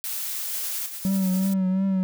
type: noise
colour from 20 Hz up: blue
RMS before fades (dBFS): -30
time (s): 0.04-0.86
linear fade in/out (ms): 0
type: noise with tremolo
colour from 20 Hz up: blue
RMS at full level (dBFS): -34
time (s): 0.53-1.54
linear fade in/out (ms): 10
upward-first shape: sine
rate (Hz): 10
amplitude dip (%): 35
type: tone with vibrato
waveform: triangle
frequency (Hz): 189.8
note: F#3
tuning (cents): +44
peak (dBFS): -18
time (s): 1.05-2.03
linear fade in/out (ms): 0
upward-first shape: triangle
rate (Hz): 2.8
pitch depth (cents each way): 51
effects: none